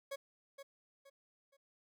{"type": "tone with echo", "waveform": "40% pulse", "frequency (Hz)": 553, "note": "C#5", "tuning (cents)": -4, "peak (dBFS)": -39, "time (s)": [0.11, 0.16], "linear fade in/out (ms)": 10, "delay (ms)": 470, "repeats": 3, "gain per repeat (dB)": -9, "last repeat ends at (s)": 1.57, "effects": []}